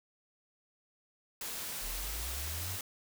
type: noise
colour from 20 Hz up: white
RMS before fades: -40 dBFS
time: 1.41-2.81 s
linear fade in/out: 2 ms
type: linear sweep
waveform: sine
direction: up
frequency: 31.52 to 98 Hz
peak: -39 dBFS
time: 1.8-2.79 s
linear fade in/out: 50 ms
effects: none